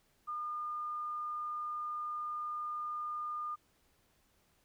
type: tone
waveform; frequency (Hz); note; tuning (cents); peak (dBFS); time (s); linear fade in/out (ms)
sine; 1213; D#6; -44; -36; 0.27-3.56; 20
effects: pink hiss -72 dBFS RMS until 4.64 s